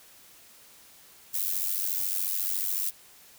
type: noise with amplitude modulation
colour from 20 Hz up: violet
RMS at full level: -26 dBFS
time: 1.33-2.91 s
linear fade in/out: 20 ms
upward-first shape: sine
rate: 94 Hz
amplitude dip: 75%
effects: white hiss -54 dBFS RMS until 3.38 s